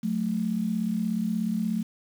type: tone pair together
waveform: sine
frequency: 183.27 / 220 Hz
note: F#3 / A3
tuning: -16 / 0 cents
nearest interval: minor third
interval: 316 cents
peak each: -29 / -26 dBFS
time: 0.03-1.83 s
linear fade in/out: 10 ms
effects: 8-bit